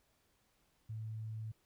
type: tone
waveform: sine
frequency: 110 Hz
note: A2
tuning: in tune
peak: -40 dBFS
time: 0.89-1.52 s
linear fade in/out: 10 ms
effects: pink hiss -75 dBFS RMS until 1.65 s

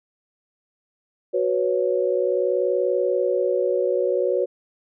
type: chord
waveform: sine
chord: F# suspended fourth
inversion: none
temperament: equal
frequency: 370 / 493.9 / 554.4 Hz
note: F#4 / B4 / C#5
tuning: 0 / 0 / 0 cents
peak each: -23 dBFS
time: 1.33-4.46 s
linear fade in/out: 20 ms
effects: none

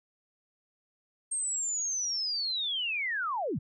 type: linear sweep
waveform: sine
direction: down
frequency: 8560 to 88.8 Hz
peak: -29 dBFS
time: 1.31-3.59 s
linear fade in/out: 10 ms
effects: none

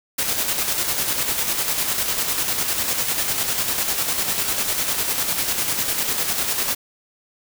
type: noise with tremolo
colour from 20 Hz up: white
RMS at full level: -21 dBFS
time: 0.18-6.75 s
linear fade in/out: 10 ms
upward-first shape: square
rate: 10 Hz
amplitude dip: 40%
effects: none

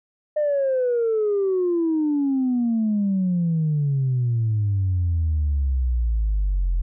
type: exponential sweep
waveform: sine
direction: down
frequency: 610 to 41.99 Hz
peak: -17 dBFS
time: 0.36-6.82 s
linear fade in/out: 10 ms
effects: tanh soft clip ceiling -15 dBFS

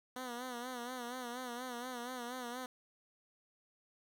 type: tone with vibrato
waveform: 10% pulse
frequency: 246.9 Hz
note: B3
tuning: in tune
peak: -33 dBFS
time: 0.16-2.66 s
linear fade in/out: 2 ms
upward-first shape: sine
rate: 4.2 Hz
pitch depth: 74 cents each way
effects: 12-bit

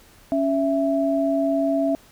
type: tone pair together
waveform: sine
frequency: 278.3 / 662 Hz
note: C#4 / E5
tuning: +7 / +7 cents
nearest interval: octave + minor third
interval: 1500 cents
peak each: -21 dBFS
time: 0.32-1.95 s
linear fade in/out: 0 ms
effects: pink hiss -52 dBFS RMS until 2.11 s

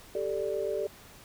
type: chord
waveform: sine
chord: G suspended second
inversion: none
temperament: equal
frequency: 392 / 440 / 587.3 Hz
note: G4 / A4 / D5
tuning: 0 / 0 / 0 cents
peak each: -33 dBFS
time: 0.15-0.87 s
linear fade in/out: 2 ms
effects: pink hiss -52 dBFS RMS until 1.24 s

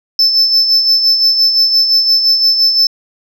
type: tone with tremolo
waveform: sine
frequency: 5274 Hz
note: E8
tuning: in tune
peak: -3 dBFS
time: 0.19-2.87 s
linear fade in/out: 2 ms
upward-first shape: sine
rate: 5.8 Hz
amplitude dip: 60%
effects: tanh soft clip ceiling -5 dBFS

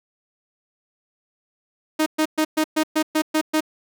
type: tone bursts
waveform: sawtooth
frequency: 311.1 Hz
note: D#4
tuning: in tune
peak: -13 dBFS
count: 9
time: 1.99-3.607 s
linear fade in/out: 10 ms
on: 73 ms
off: 120 ms
effects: none

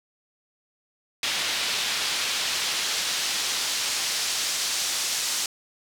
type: noise with band-pass filter sweep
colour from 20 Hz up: pink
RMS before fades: -27 dBFS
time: 1.23-5.46 s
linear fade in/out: 2 ms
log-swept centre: 3500 to 6000 Hz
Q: 0.98
effects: none

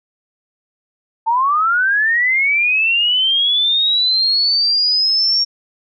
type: linear sweep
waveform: sine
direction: up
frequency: 880 to 5560 Hz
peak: -12 dBFS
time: 1.26-5.45 s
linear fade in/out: 20 ms
effects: none

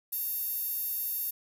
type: tone with high-pass filter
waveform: 10% pulse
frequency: 914 Hz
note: A#5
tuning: 34 cents flat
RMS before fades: -33 dBFS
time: 0.12-1.31 s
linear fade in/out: 10 ms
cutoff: 12000 Hz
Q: 2.3
effects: none

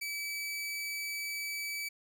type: tone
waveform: sawtooth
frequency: 2298 Hz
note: D7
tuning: 38 cents flat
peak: -32 dBFS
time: 0.01-1.89 s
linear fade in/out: 10 ms
effects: none

